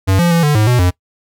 square tone with pitch steps, 95.6 / 172.4 / 168.4 / 148.1 / 107.3 / 123.3 / 89.6 Hz, G2 / F3 / E3 / D3 / A2 / B2 / F2, -43 / -22 / +37 / +15 / -43 / -2 / +45 cents, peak -10 dBFS, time 0.07-0.91 s, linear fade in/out 20 ms, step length 120 ms, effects noise-tail reverb RT60 0.1 s tail -20 dB re dry

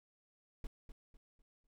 brown noise with echo, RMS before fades -41 dBFS, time 0.64-0.67 s, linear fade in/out 2 ms, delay 250 ms, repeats 4, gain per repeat -9 dB, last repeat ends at 1.67 s, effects none

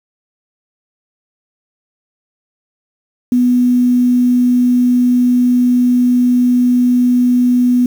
sine tone with quantisation, 246.9 Hz, B3, in tune, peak -8 dBFS, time 3.32-7.86 s, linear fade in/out 2 ms, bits 6, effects none

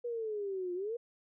sine exponential two-way sweep, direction down then up, 486.3 to 350 to 486.3 Hz, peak -34 dBFS, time 0.04-0.97 s, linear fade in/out 10 ms, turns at 0.74 s, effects none

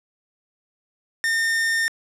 45% pulse tone, 1818 Hz, A#6, 44 cents flat, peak -19 dBFS, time 1.24-1.88 s, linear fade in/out 0 ms, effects low-pass 11000 Hz 12 dB/octave

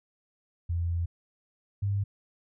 sine tone pair in turn, 85.3 / 100.03 Hz, F2 / G2, -40 / +36 cents, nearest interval minor third, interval 276 cents, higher second, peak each -26 / -25 dBFS, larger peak second, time 0.69-1.06 / 1.82-2.04 s, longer first, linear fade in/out 10 ms, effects none

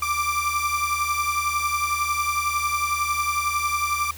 30% pulse beating tone pair, 1174.7 / 1185.7 Hz, D6 / D6, 0 / +16 cents, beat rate 11 Hz, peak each -21 / -24 dBFS, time 0.02-4.11 s, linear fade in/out 5 ms, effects added 78 Hz sine -40 dBFS peak until 4.17 s + white hiss -42 dBFS RMS until 4.17 s

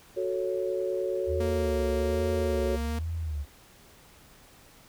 sine chord, F# minor, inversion none, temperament equal, 370 / 440 / 554.4 Hz, F#4 / A4 / C#5, 0 / 0 / 0 cents, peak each -30 / -33 / -31 dBFS, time 0.16-2.77 s, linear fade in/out 20 ms
sine tone with vibrato, 75 Hz, D2, 37 cents sharp, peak -29 dBFS, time 1.26-3.46 s, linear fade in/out 50 ms, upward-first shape sine, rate 1.2 Hz, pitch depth 180 cents each way
sawtooth tone, 232.3 Hz, A#3, 6 cents flat, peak -29 dBFS, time 1.4-2.99 s, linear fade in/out 5 ms
effects pink hiss -55 dBFS RMS until 4.88 s

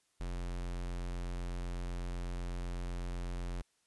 square tone, 44 Hz, F1, 14 cents sharp, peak -37 dBFS, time 0.2-3.62 s, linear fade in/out 10 ms, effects white hiss -75 dBFS RMS until 3.86 s + resampled to 24000 Hz

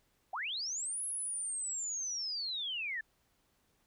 sine linear two-way sweep, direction up then down, 654 to 10800 to 1712 Hz, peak -35 dBFS, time 0.33-3.01 s, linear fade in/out 5 ms, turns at 1.05 s, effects pink hiss -74 dBFS RMS until 3.86 s

